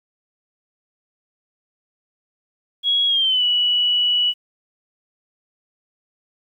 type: tone with pitch glide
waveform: sine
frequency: 3322 to 2943 Hz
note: G#7 to F#7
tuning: 0 to -10 cents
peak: -15 dBFS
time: 2.83-4.34 s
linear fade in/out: 50 ms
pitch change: -210 cents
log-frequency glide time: 3.07-3.44 s
effects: 9-bit